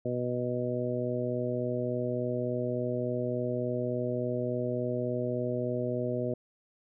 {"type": "harmonic tone", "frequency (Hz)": 123.47, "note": "B2", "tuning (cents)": 0, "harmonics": [1, 2, 3, 4, 5], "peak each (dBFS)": [-35, -35, -35, -35, -35], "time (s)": [0.05, 6.34], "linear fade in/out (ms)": 5, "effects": []}